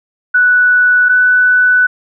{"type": "tone pair in turn", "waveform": "sine", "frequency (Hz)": [1480, 1492], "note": ["F#6", "F#6"], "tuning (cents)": [0, 14], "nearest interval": "unison", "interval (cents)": 14, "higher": "second", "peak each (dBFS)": -6, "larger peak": "neither", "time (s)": [[0.34, 1.09], [1.09, 1.87]], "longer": "second", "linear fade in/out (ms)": 10, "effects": []}